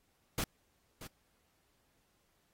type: noise with echo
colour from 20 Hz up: pink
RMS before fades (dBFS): -34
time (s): 0.38-0.44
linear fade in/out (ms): 2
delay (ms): 630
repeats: 1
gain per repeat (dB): -14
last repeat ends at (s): 1.07
effects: pink hiss -75 dBFS RMS until 2.53 s + AAC 48 kbps